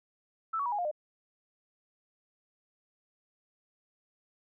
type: tone with pitch steps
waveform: sine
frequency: 1318.5 / 1128.1 / 965.2 / 825.8 / 706.6 / 604.5 Hz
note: E6 / C#6 / B5 / G#5 / F5 / D5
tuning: 0 / +30 / -40 / -10 / +20 / +50 cents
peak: -29 dBFS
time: 0.53-0.914 s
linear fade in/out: 10 ms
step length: 64 ms
effects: none